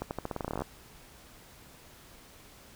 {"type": "accelerating click train", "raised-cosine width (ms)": 1, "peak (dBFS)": -19, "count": 16, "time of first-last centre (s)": [0.02, 0.62], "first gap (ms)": 89, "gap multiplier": 0.87, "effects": ["pink hiss -54 dBFS RMS until 2.75 s"]}